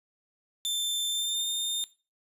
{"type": "tone with pitch glide", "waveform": "sawtooth", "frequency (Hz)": [3556, 3631], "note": ["A7", "A#7"], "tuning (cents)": [18, -46], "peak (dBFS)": -25, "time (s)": [0.65, 1.84], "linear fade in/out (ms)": 0, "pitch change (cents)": 36, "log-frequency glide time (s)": [1.08, 1.48], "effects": ["noise-tail reverb RT60 0.3 s tail -17 dB re dry", "resampled to 32000 Hz"]}